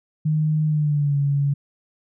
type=tone with pitch glide; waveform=sine; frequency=154.3 to 141.49 Hz; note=D#3 to C#3; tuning=-14 to +36 cents; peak=-17 dBFS; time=0.25-1.54 s; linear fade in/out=10 ms; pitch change=-150 cents; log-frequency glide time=0.66-1.17 s; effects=none